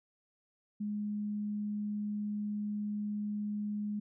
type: tone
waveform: sine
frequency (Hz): 208.3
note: G#3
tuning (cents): +5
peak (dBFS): -33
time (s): 0.8-4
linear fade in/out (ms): 10
effects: none